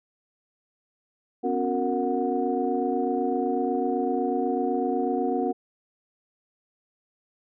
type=tone cluster; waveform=sine; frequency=250.7 / 278.7 / 365.3 / 461.8 / 732 Hz; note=B3 / C#4 / F#4 / A#4 / F#5; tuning=+26 / +9 / -22 / -16 / -19 cents; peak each=-29 dBFS; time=1.43-5.53 s; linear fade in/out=20 ms; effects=tanh soft clip ceiling -11 dBFS